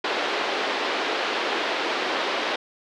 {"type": "band-pass noise", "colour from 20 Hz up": "pink", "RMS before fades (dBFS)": -26, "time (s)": [0.04, 2.56], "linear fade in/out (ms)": 5, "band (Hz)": [340, 4100], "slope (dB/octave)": 24, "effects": []}